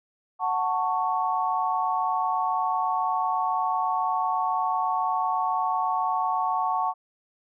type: chord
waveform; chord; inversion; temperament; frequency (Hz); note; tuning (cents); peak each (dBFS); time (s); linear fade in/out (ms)
sine; F# minor; none; just; 740 / 888 / 1110; F#5 / A5 / C#6; 0 / +16 / +2; -27; 0.39-6.94; 50
effects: none